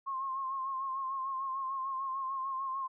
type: tone with vibrato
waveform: sine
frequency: 1068 Hz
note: C6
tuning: 35 cents sharp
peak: -33 dBFS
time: 0.06-2.88 s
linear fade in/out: 20 ms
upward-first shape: sine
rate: 6.7 Hz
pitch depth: 43 cents each way
effects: none